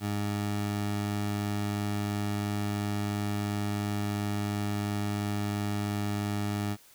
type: tone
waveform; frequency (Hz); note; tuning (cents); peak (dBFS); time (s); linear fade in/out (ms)
20% pulse; 102.9; G#2; -16; -24; 0-6.77; 50
effects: white hiss -57 dBFS RMS until 6.94 s